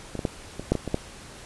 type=clicks; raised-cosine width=2 ms; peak=-18 / -16 / -10 / -19 / -6 / -12 / -16 / -9 dBFS; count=8; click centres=0.153 / 0.192 / 0.252 / 0.596 / 0.72 / 0.753 / 0.877 / 0.944 s; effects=pink hiss -44 dBFS RMS until 1.45 s + resampled to 24000 Hz